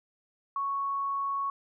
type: tone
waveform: sine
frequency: 1108.7 Hz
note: C#6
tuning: in tune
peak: -28 dBFS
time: 0.56-1.5 s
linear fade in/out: 2 ms
effects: none